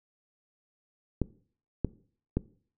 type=clicks; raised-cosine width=3 ms; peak=-13 dBFS; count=3; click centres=1.217 / 1.847 / 2.37 s; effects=noise-tail reverb RT60 0.5 s tail -20 dB re dry